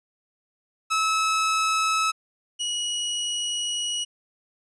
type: tone pair in turn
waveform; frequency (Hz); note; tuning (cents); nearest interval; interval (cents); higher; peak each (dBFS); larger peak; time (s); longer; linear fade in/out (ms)
sawtooth; 1297 / 2912; E6 / F#7; -28 / -28; octave + major second; 1400; second; -17 / -22; first; 0.9-2.12 / 2.59-4.05; second; 20
effects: resampled to 22050 Hz